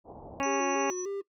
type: low-pass noise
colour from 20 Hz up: white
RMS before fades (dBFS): -46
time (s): 0.04-0.46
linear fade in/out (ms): 50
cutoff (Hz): 870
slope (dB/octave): 48
type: harmonic tone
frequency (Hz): 276.3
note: C#4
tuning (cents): -6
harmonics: 1 / 2 / 3 / 4 / 5 / 6 / 7 / 8 / 9 / 10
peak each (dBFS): -33 / -33 / -32 / -34 / -46 / -42 / -44 / -43 / -41 / -40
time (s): 0.4-0.9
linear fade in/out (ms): 0
type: tone with tremolo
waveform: sine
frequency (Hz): 5920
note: F#8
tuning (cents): 0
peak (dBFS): -35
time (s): 0.43-1.05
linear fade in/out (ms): 0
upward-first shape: sine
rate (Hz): 11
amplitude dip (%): 45
type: tone with vibrato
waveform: triangle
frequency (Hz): 380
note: F#4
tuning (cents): +46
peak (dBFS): -30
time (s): 0.45-1.22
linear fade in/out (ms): 20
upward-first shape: square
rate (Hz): 3.3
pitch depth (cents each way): 77
effects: noise-tail reverb RT60 0.1 s tail -19 dB re dry